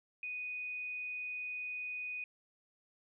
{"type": "tone", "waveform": "sine", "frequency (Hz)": 2485, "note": "D#7", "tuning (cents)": -3, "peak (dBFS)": -38, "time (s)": [0.23, 2.24], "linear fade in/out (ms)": 2, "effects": []}